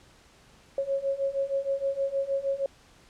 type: beating tone pair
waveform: sine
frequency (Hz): 545 / 551.4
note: C#5 / C#5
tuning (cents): -29 / -9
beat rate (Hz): 6.4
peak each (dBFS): -30 / -28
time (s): 0.78-2.66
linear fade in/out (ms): 2
effects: pink hiss -57 dBFS RMS until 3.09 s + low-pass 8000 Hz 12 dB/octave